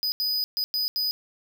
square tone bursts at uneven times, 4978 Hz, D#8, in tune, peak -24 dBFS, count 5, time 0.03-0.12 / 0.2-0.44 / 0.57-0.64 / 0.74-0.88 / 0.96-1.11 s, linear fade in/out 0 ms, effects 10-bit

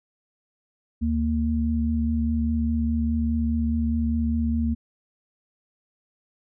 sine tone pair together, 75.14 / 230.3 Hz, D2 / A#3, +40 / -21 cents, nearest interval octave + perfect fifth, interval 1939 cents, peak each -24 / -23 dBFS, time 1.01-4.75 s, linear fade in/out 20 ms, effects none

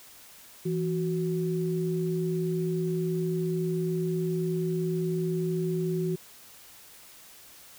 sine tone pair together, 166.3 / 370 Hz, E3 / F#4, +16 / 0 cents, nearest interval octave + major second, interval 1384 cents, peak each -28 / -29 dBFS, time 0.65-6.16 s, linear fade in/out 10 ms, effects white hiss -51 dBFS RMS until 7.78 s

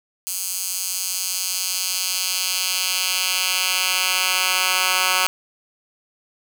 10% pulse tone with high-pass filter sweep, 185 Hz, F#3, in tune, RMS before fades -22 dBFS, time 0.27-5.27 s, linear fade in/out 0 ms, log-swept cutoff 7700 to 1600 Hz, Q 1, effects none

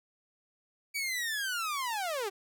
sawtooth linear sweep, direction down, 2300 to 370 Hz, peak -28 dBFS, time 0.94-2.3 s, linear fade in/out 20 ms, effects none

